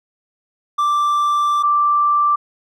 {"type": "tone pair in turn", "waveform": ["triangle", "sine"], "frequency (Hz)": [1174.7, 1174.7], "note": ["D6", "D6"], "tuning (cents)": [0, 0], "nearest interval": "unison", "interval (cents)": 0, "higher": "neither", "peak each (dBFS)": -12, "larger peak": "neither", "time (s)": [[0.78, 1.63], [1.63, 2.36]], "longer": "first", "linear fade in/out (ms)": 10, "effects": []}